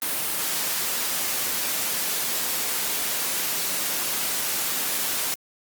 white noise, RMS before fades -26 dBFS, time 0.02-5.34 s, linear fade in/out 0 ms, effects high-pass 150 Hz 12 dB/octave + Opus 32 kbps

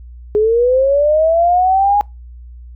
sine linear sweep, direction up, 415.3 to 830.6 Hz, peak -9 dBFS, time 0.35-2.01 s, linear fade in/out 0 ms, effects noise-tail reverb RT60 0.2 s tail -24 dB re dry + added 60 Hz sine -32 dBFS peak until 2.75 s

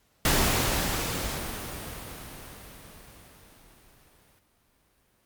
pink noise with exponential decay, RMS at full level -22 dBFS, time 0.25-4.39 s, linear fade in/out 2 ms, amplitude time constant 900 ms, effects pink hiss -67 dBFS RMS until 5.25 s + Opus 48 kbps

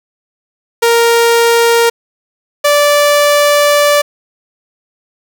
sawtooth tone pair in turn, 466.2 / 583.1 Hz, A#4 / D5, 0 / -13 cents, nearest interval major third, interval 387 cents, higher second, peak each -3 dBFS, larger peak neither, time 0.82-1.9 / 2.64-4.02 s, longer second, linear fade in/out 10 ms, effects none

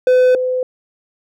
triangle / sine tone pair in turn, 506 / 508.1 Hz, B4 / B4, +42 / +49 cents, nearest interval unison, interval 7 cents, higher second, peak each -6 / -15 dBFS, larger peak first, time 0.07-0.35 / 0.35-0.63 s, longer neither, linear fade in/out 2 ms, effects none

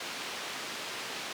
white band-pass noise, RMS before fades -39 dBFS, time 0-1.33 s, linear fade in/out 5 ms, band 190 to 4000 Hz, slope 12 dB/octave, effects none

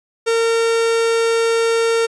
45% pulse tone, 457.8 Hz, A#4, 31 cents flat, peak -14 dBFS, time 0.26-2.07 s, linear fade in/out 20 ms, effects resampled to 22050 Hz

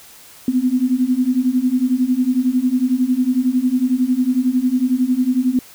sine beating tone pair, 246.9 / 257.9 Hz, B3 / C4, 0 / -25 cents, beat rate 11 Hz, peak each -18 / -16 dBFS, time 0.48-5.59 s, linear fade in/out 2 ms, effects white hiss -43 dBFS RMS until 5.74 s

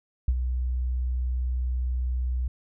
sine tone with ADSR envelope, 62.4 Hz, B1, 19 cents sharp, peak -17 dBFS, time 0.28-2.48 s, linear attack 4 ms, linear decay 50 ms, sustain -7 dB, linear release 4 ms, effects none

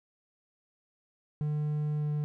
triangle tone with pitch glide, 150 to 149.05 Hz, D3 to D3, +37 to +26 cents, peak -26 dBFS, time 1.41-2.24 s, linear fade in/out 0 ms, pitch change -11 cents, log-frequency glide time 1.98-2.08 s, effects none

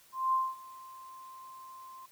sine tone with ADSR envelope, 1046.5 Hz, C6, in tune, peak -24 dBFS, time 0.12-2.06 s, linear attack 210 ms, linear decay 220 ms, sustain -22 dB, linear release 5 ms, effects white hiss -61 dBFS RMS until 2.11 s

